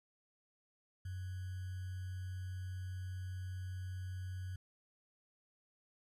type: tone with sample-and-hold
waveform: sine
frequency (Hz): 92.5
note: F#2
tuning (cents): 0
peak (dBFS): -40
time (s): 1.05-4.56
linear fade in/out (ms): 5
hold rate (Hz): 1575
effects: resampled to 32000 Hz